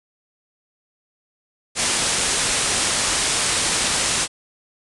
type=low-pass noise; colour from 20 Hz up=white; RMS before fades=-21 dBFS; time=1.75-4.28 s; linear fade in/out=50 ms; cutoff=10000 Hz; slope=96 dB/octave; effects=none